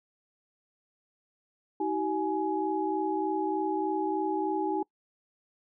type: tone cluster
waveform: sine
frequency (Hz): 318.9 / 382.2 / 839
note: D#4 / G4 / G#5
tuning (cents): +43 / -44 / +17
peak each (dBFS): -31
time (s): 1.8-4.83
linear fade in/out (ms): 5
effects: noise-tail reverb RT60 0.1 s tail -24 dB re dry